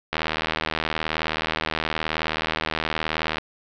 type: click train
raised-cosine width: 0.3 ms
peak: -7 dBFS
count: 258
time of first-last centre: 0.13-3.383 s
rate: 79 Hz
effects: low-pass 5000 Hz 12 dB/octave